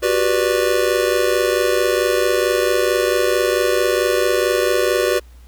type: chord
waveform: square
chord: G major seventh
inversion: third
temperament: just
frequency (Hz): 367.5 / 392 / 490 / 588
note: F#4 / G4 / B4 / D5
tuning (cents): -12 / 0 / -14 / +2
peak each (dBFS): -21 / -23 / -20 / -22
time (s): 0.02-5.2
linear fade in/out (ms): 20
effects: added 60 Hz sine -40 dBFS peak until 5.47 s + pink hiss -54 dBFS RMS until 5.47 s